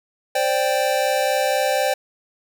square chord, C suspended second, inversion none, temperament equal, 523.3 / 587.3 / 784 Hz, C5 / D5 / G5, 0 / 0 / 0 cents, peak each -23 dBFS, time 0.35-1.94 s, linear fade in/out 5 ms, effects none

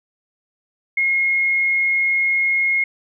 sine tone, 2154 Hz, C7, 50 cents sharp, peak -15 dBFS, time 0.97-2.84 s, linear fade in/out 5 ms, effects none

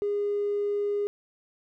triangle tone with tanh clipping, 409.3 Hz, G#4, 25 cents flat, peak -24 dBFS, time 0.02-1.07 s, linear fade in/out 0 ms, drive 1 dB, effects none

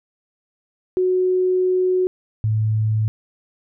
sine tone pair in turn, 368.2 / 108.8 Hz, F#4 / A2, -8 / -19 cents, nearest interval octave + major sixth, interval 2111 cents, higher first, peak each -15 / -16 dBFS, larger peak first, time 0.97-2.07 / 2.44-3.08 s, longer first, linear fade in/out 0 ms, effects none

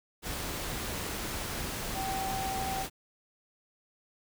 sine tone in noise, 771 Hz, G5, 29 cents flat, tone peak -33 dBFS, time 1.94-2.86 s, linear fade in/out 50 ms, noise pink, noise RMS -36 dBFS, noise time 0.22-2.9 s, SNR 0 dB, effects none

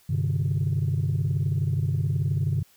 sine chord, G suspended fourth, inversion none, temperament equal with one note detuned, 98 / 130.81 / 149.66 Hz, G2 / C3 / D3, 0 / 0 / +33 cents, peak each -25 dBFS, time 0.09-2.63 s, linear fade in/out 10 ms, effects tanh soft clip ceiling -17 dBFS + white hiss -59 dBFS RMS until 2.76 s

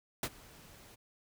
pink noise with ADSR envelope, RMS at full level -32 dBFS, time 0.23-0.96 s, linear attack 3 ms, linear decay 52 ms, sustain -24 dB, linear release 18 ms, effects none

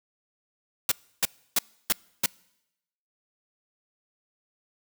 white noise bursts, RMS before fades -22 dBFS, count 5, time 0.89-2.26 s, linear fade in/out 2 ms, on 26 ms, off 310 ms, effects noise-tail reverb RT60 0.9 s tail -26 dB re dry

